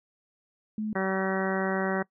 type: tone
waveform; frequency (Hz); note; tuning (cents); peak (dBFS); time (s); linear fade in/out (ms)
sine; 214.6; A3; -43; -28; 0.78-0.93; 2
type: harmonic tone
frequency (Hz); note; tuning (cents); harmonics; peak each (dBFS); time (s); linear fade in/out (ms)
190.8; G3; -47; 1 / 2 / 3 / 4 / 5 / 6 / 7 / 8 / 9 / 10; -30 / -31 / -33 / -35 / -39 / -38 / -40 / -36 / -41 / -37; 0.95-2.03; 10
effects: noise-tail reverb RT60 0.1 s tail -22 dB re dry